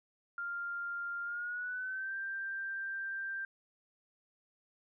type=tone with pitch glide; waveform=sine; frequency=1396.9 to 1577.1 Hz; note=F6 to G6; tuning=0 to +10 cents; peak=-36 dBFS; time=0.38-3.45 s; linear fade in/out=2 ms; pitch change=+210 cents; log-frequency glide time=1.23-2.16 s; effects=none